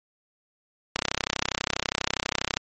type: click train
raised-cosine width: 0.2 ms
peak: -5 dBFS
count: 53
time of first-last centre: 0.96-2.57 s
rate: 32.3 Hz
effects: MP3 32 kbps